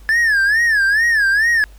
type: tone with vibrato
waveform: triangle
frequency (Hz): 1723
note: A6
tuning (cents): -37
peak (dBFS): -10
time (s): 0.09-1.64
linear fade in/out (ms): 0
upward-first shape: sine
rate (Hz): 2.3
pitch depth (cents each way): 160
effects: added 50 Hz sine -38 dBFS peak until 1.78 s + pink hiss -51 dBFS RMS until 1.78 s